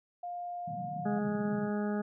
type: tone with pitch glide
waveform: sine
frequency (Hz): 705 to 712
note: F5 to F5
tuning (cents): +16 to +33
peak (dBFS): -36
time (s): 0.23-1.19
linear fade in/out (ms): 5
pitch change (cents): +17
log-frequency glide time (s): 0.72-0.87
type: band-pass noise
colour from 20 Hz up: pink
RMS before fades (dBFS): -42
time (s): 0.67-1.7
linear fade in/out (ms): 10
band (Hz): 130 to 210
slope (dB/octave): 48
type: harmonic tone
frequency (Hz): 207.7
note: G#3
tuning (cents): 0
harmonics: 1 / 2 / 3 / 4 / 6 / 7 / 8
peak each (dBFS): -31 / -37 / -41 / -43 / -47 / -48 / -49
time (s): 1.05-2.02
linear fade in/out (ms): 10
effects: none